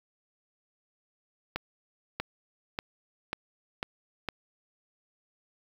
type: accelerating click train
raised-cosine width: 0.3 ms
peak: -15 dBFS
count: 6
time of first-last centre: 1.56-4.287 s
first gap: 640 ms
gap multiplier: 0.92
effects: 7-bit